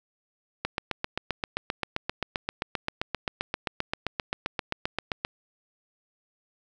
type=click train; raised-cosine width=0.3 ms; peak=-11 dBFS; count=36; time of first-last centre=0.65-5.249 s; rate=7.61 Hz; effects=none

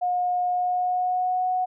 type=tone with pitch glide; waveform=sine; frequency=719 to 736.2 Hz; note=F#5 to F#5; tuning=-50 to -9 cents; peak=-21 dBFS; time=0.01-1.66 s; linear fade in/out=20 ms; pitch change=+41 cents; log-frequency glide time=0.48-1.46 s; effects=none

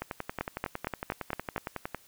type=two click trains; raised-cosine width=0.5 ms; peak=-18 / -15 dBFS; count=22 / 6; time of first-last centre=0.02-1.947 / 0.41-1.562 s; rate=10.9 / 4.34 Hz; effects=white hiss -59 dBFS RMS until 2.07 s

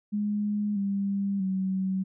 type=tone with pitch steps; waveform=sine; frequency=207.7 / 198.44 / 189.58 Hz; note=G#3 / G3 / F#3; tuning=0 / +21 / +42 cents; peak=-25 dBFS; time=0.12-2.04 s; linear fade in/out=20 ms; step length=640 ms; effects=none

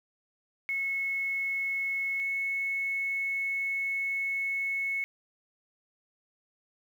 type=tone pair in turn; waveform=sine; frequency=2190 / 2198 Hz; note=C#7 / C#7; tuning=-22 / -15 cents; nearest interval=unison; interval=7 cents; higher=second; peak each=-28 dBFS; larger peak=neither; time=0.69-2.2 / 2.2-5.04 s; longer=second; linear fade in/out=0 ms; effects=9-bit

